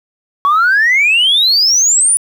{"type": "exponential sweep", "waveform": "sine", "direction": "up", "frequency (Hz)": [1108.7, 9910], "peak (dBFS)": -6, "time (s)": [0.45, 2.17], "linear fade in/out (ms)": 0, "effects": ["tanh soft clip ceiling -5 dBFS", "7-bit"]}